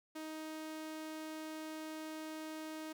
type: tone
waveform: sawtooth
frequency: 313.3 Hz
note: D#4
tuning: 12 cents sharp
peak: -39 dBFS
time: 0.15-2.93 s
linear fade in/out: 10 ms
effects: none